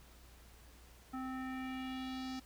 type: tone with low-pass filter sweep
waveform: square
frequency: 260 Hz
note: C4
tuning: 11 cents flat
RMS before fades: -42 dBFS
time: 1.13-2.4 s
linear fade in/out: 10 ms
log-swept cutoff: 1300 to 5400 Hz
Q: 2.3
effects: added 60 Hz sine -59 dBFS peak until 2.45 s + pink hiss -62 dBFS RMS until 2.45 s